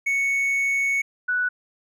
triangle / sine tone pair in turn, 2217 / 1479.7 Hz, C#7 / F#6, 0 / 0 cents, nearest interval perfect fifth, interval 700 cents, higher first, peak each -18 / -20 dBFS, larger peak first, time 0.06-1.02 / 1.28-1.49 s, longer first, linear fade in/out 10 ms, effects none

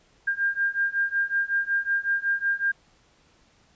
sine beating tone pair, 1600 / 1605.4 Hz, G6 / G6, +35 / +41 cents, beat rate 5.4 Hz, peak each -26 / -25 dBFS, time 0.27-2.72 s, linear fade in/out 10 ms, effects pink hiss -61 dBFS RMS until 3.75 s + resampled to 16000 Hz

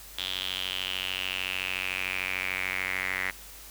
sawtooth tone with band-pass filter sweep, 93.5 Hz, F#2, 19 cents sharp, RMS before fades -32 dBFS, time 0.18-3.31 s, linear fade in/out 5 ms, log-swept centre 3400 to 2000 Hz, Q 6.4, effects added 50 Hz sine -51 dBFS peak until 3.7 s + white hiss -47 dBFS RMS until 3.7 s

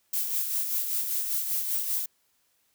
violet noise with tremolo, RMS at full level -27 dBFS, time 0.13-2.06 s, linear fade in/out 5 ms, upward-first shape sine, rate 5.1 Hz, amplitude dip 45%, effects white hiss -70 dBFS RMS until 2.74 s

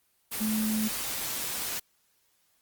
sine tone in noise, 217 Hz, A3, 24 cents flat, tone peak -26 dBFS, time 0.4-0.89 s, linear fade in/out 20 ms, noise white, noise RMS -33 dBFS, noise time 0.31-1.8 s, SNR +4 dB, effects white hiss -70 dBFS RMS until 2.61 s + Opus 24 kbps

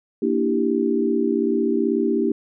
sine chord, E half-diminished seventh, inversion second, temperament equal, 233.1 / 293.7 / 329.6 / 392 Hz, Bb3 / D4 / E4 / G4, 0 / 0 / 0 / 0 cents, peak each -23 / -24 / -24 / -22 dBFS, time 0.22-2.32 s, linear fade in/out 5 ms, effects none

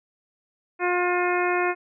harmonic tone, 356.3 Hz, F4, 35 cents sharp, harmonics 1 / 2 / 3 / 4 / 5 / 6 / 7, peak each -24 / -27 / -29 / -30 / -31 / -32 / -32 dBFS, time 0.79-1.75 s, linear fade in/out 50 ms, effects none

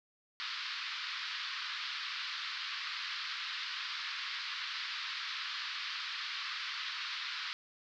white band-pass noise, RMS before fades -40 dBFS, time 0.4-7.53 s, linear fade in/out 0 ms, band 1100 to 4700 Hz, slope 48 dB/octave, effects none

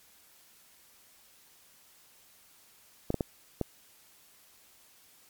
clicks, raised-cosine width 2 ms, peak -15 dBFS, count 4, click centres 3.104 / 3.143 / 3.208 / 3.613 s, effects white hiss -60 dBFS RMS until 5.29 s + MP3 96 kbps

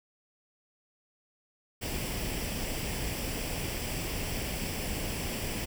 pink noise with comb filter, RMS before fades -34 dBFS, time 1.81-5.66 s, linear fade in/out 20 ms, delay 0.38 ms, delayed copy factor +0.55, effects none

